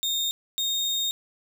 35% pulse tone pair in turn, 3671 / 3697 Hz, A#7 / A#7, -27 / -15 cents, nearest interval unison, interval 12 cents, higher second, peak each -22 dBFS, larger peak neither, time 0.03-0.31 / 0.58-1.11 s, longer second, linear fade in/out 0 ms, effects none

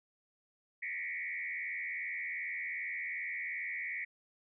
sine tone with frequency modulation, 2093 Hz, C7, in tune, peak -36 dBFS, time 0.82-4.05 s, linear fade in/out 10 ms, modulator 82.6 Hz, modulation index 2.7, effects none

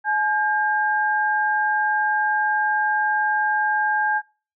sine tone pair together, 850 / 1604.6 Hz, G#5 / G6, +40 / +40 cents, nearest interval major seventh, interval 1100 cents, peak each -21 dBFS, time 0.04-4.22 s, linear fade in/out 50 ms, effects noise-tail reverb RT60 0.4 s tail -24 dB re dry

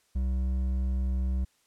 triangle tone with hard clipping, 64.2 Hz, C2, 32 cents flat, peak -27 dBFS, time 0.15-1.45 s, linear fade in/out 10 ms, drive 10 dB, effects white hiss -68 dBFS RMS until 1.66 s + low-pass 10000 Hz 12 dB/octave

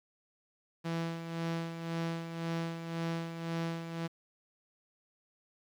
sawtooth tone with tremolo, 166.1 Hz, E3, 13 cents sharp, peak -28 dBFS, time 0.84-4.08 s, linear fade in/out 20 ms, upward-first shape sine, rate 1.9 Hz, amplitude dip 60%, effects low-pass 5000 Hz 12 dB/octave + 10-bit

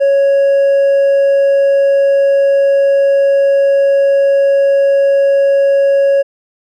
sine tone with hard clipping, 554.4 Hz, C#5, in tune, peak -8 dBFS, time 0-6.23 s, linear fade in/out 20 ms, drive 2 dB, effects none

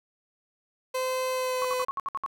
30% pulse tone with pitch glide, 515 to 506.2 Hz, C5 to B4, -28 to +43 cents, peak -24 dBFS, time 0.94-1.85 s, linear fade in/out 10 ms, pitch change -29 cents, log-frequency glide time 1.31-1.71 s
sine tone bursts, 1100 Hz, C#6, 14 cents flat, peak -27 dBFS, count 8, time 1.62-2.262 s, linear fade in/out 0 ms, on 26 ms, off 62 ms
effects none

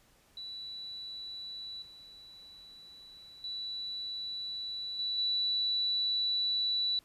sine tone with level steps, 3951 Hz, B7, in tune, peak -40 / -50 / -36 / -31 / -28 dBFS, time 0.37-6.99 s, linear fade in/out 2 ms, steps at 1.82 / 3.44 / 4.99 / 5.18 s, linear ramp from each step 2 ms, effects pink hiss -65 dBFS RMS until 7.04 s + resampled to 32000 Hz

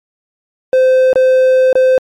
triangle tone with dropouts, 517 Hz, C5, 21 cents flat, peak -4 dBFS, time 0.73-1.98 s, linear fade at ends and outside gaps 1 ms, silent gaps 1.131-1.157 / 1.729-1.754 s, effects MP3 96 kbps

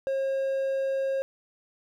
triangle tone, 539 Hz, C#5, 49 cents flat, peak -23 dBFS, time 0.07-1.22 s, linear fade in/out 0 ms, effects none

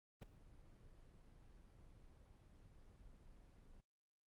brown noise with ADSR envelope, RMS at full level -44 dBFS, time 0.21-3.81 s, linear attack 18 ms, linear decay 6 ms, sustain -19 dB, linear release 8 ms, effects Opus 32 kbps

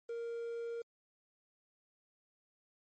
triangle tone with quantisation, 466.2 Hz, A#4, in tune, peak -36 dBFS, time 0.09-0.82 s, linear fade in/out 5 ms, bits 10, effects MP3 32 kbps

